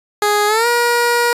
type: tone with pitch glide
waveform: 15% pulse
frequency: 415.3 to 477.1 Hz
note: G#4 to A#4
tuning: 0 to +40 cents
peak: -6 dBFS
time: 0.22-1.33 s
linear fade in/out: 2 ms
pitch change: +240 cents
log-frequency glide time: 0.47-0.67 s
effects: resampled to 32000 Hz